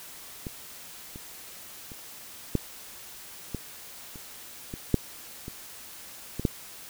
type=clicks; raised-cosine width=3 ms; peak=-21 / -28 / -30 / -10 / -18 / -30 / -22 / -7 / -24 / -18 / -9 dBFS; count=11; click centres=0.468 / 1.159 / 1.918 / 2.553 / 3.547 / 4.158 / 4.739 / 4.943 / 5.481 / 6.396 / 6.452 s; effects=white hiss -45 dBFS RMS until 6.89 s